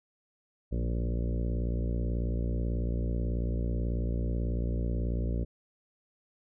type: harmonic tone with a mistuned harmonic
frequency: 58.27 Hz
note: A#1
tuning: in tune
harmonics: 1 / 2 / 3 / 4 / 5 / 6 / 7 / 8 / 9 / 10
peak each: -29 / -35 / -39 / -41 / -43 / -45 / -46 / -47 / -48 / -49 dBFS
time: 0.71-5.45 s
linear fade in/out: 20 ms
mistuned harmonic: 3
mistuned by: +40 cents
effects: none